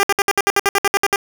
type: tone bursts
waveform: 10% pulse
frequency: 400 Hz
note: G4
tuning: 35 cents sharp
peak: -4 dBFS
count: 13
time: 0-1.159 s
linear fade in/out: 0 ms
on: 31 ms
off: 63 ms
effects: none